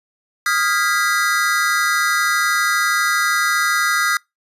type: chord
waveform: square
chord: F half-diminished seventh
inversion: third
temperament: equal with one note detuned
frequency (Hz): 1244.5 / 1396.9 / 1631.7 / 1975.5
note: Eb6 / F6 / Ab6 / Cb7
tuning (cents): 0 / 0 / -31 / 0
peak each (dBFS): -22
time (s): 0.46-4.17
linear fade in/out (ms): 2
effects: noise-tail reverb RT60 0.2 s tail -26 dB re dry + resampled to 32000 Hz